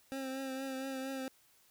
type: tone with vibrato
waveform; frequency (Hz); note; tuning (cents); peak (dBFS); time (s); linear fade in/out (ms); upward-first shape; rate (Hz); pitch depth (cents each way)
25% pulse; 266; C4; +29; -34; 0.12-1.28; 0; triangle; 4.3; 34
effects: white hiss -67 dBFS RMS until 1.7 s